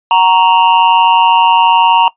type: tone with amplitude modulation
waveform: square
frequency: 932.3 Hz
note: A#5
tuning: in tune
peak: -3 dBFS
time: 0.11-2.08 s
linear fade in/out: 2 ms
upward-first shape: sine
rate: 181 Hz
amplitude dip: 70%
effects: noise-tail reverb RT60 0.1 s tail -18 dB re dry + resampled to 8000 Hz